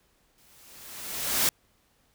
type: noise with exponential growth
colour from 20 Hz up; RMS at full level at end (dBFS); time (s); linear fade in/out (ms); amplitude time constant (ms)
white; -22; 0.38-1.49; 1; 240
effects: pink hiss -67 dBFS RMS until 2.14 s

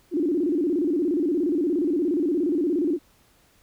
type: tone with vibrato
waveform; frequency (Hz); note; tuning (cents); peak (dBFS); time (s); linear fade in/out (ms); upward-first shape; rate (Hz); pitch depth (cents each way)
sine; 320; D#4; +49; -20; 0.11-2.99; 50; square; 17; 170
effects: pink hiss -60 dBFS RMS until 3.62 s

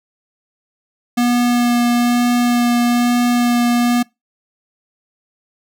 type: tone with vibrato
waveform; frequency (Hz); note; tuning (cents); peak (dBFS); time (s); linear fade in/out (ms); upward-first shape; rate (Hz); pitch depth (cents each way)
square; 241.2; B3; -41; -13; 1.17-4.03; 10; sine; 1.1; 10
effects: noise-tail reverb RT60 0.2 s tail -24 dB re dry

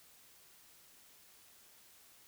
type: silence
effects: white hiss -62 dBFS RMS until 2.27 s

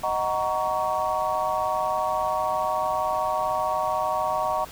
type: chord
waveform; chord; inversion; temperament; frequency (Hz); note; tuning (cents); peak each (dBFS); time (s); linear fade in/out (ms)
sine; D# minor seventh; none; just; 622.3 / 746.7 / 933.4 / 1120.1; D#5 / F#5 / A#5 / C#6; 0 / +16 / +2 / +18; -28; 0.03-4.65; 10
effects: pink hiss -43 dBFS RMS until 4.71 s

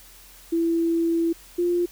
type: tone pair in turn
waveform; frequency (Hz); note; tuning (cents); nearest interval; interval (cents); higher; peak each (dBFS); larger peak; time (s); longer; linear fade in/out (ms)
sine; 333.3 / 349.7; E4 / F4; +19 / +2; minor second; 83; second; -19; neither; 0.52-1.33 / 1.58-1.86; first; 10
effects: added 43 Hz sine -52 dBFS peak until 1.91 s + white hiss -49 dBFS RMS until 1.91 s

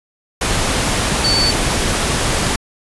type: tone in noise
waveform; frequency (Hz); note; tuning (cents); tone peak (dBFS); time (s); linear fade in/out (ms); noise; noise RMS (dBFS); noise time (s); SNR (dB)
sine; 4508; C#8; +28; -14; 1.24-1.51; 5; pink; -17; 0.41-2.56; 0
effects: resampled to 24000 Hz

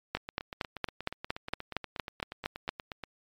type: two click trains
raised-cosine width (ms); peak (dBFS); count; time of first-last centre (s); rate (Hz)
0.3; -13 / -22; 12 / 25; 0.15-2.69 / 0.17-3.037; 4.33 / 8.37
effects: MP3 96 kbps

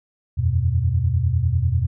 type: chord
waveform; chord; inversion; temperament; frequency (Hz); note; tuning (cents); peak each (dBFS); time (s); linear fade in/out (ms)
sine; E suspended second; none; equal; 82.41 / 92.5 / 123.47; E2 / F#2 / B2; 0 / 0 / 0; -21; 0.37-1.87; 20
effects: none

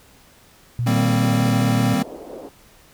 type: tone with vibrato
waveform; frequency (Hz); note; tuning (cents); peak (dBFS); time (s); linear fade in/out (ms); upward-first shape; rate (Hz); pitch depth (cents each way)
sine; 118.4; A#2; +27; -19; 0.79-1.94; 0; sine; 5; 36
type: chord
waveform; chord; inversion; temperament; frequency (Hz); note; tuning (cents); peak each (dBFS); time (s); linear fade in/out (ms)
square; C minor seventh; first; equal; 155.56 / 196 / 233.1 / 261.6; Eb3 / G3 / Bb3 / C4; 0 / 0 / 0 / 0; -27 / -24 / -24 / -23; 0.86-2.03; 10
type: band-pass noise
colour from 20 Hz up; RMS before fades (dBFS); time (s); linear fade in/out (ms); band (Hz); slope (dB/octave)
white; -36; 0.88-2.49; 5; 260 to 600; 24
effects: pink hiss -51 dBFS RMS until 2.93 s

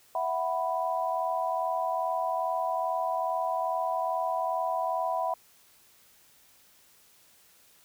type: chord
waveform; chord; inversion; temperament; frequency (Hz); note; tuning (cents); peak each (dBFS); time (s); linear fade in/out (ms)
sine; E suspended second; none; just; 659.3 / 741.7 / 988.9; E5 / F#5 / B5; 0 / +4 / +2; -31; 0.15-5.34; 2
effects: white hiss -60 dBFS RMS until 7.84 s

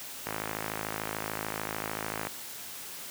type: click train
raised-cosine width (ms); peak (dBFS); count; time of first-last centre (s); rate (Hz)
0.5; -17; 108; 0.27-2.27; 53.5
effects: white hiss -42 dBFS RMS until 3.1 s + high-pass 80 Hz 12 dB/octave

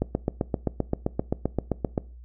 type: click train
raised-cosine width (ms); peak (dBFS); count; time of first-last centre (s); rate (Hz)
2; -10; 16; 0.02-1.978; 7.66
effects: noise-tail reverb RT60 0.4 s tail -21 dB re dry + added 60 Hz sine -42 dBFS peak until 2.24 s

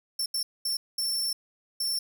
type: tone bursts at uneven times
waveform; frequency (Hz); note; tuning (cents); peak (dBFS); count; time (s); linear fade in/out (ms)
sawtooth; 5410; E8; +44; -24; 5; 0.19-0.26 / 0.34-0.43 / 0.65-0.77 / 0.98-1.33 / 1.8-1.99; 5
effects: 10-bit

